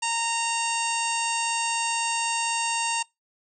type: harmonic tone with a mistuned harmonic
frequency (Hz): 924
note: A#5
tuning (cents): -16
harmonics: 1 / 2 / 3 / 4 / 5 / 6 / 7 / 8 / 9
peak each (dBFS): -28 / -37 / -29 / -39 / -36 / -39 / -39 / -35 / -32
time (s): 0.02-3.03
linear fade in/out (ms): 10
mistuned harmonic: 8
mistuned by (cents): -41
effects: noise-tail reverb RT60 0.2 s tail -25 dB re dry